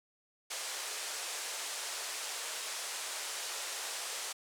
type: band-pass noise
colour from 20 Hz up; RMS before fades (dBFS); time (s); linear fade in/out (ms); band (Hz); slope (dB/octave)
white; -40; 0.5-4.33; 10; 440 to 9300; 24
effects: none